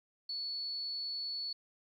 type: tone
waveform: sine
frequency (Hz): 4425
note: C#8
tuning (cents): -4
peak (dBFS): -36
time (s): 0.29-1.53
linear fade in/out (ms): 5
effects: 12-bit